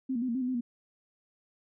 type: tone with pitch steps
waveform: sine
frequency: 262.1 / 233.1 / 256.5 / 232.1 / 262.9 / 248.9 / 257.3 / 238.8 Hz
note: C4 / A#3 / C4 / A#3 / C4 / B3 / C4 / A#3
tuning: +3 / 0 / -34 / -7 / +8 / +14 / -29 / +42 cents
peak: -28 dBFS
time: 0.09-0.61 s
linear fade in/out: 10 ms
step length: 65 ms
effects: none